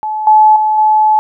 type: tone with level steps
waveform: sine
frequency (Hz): 860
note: A5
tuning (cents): -40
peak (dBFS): -15 / -3 / -9 / -6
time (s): 0.03-1.19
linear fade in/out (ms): 0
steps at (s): 0.27 / 0.56 / 0.78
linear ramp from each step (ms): 2
effects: none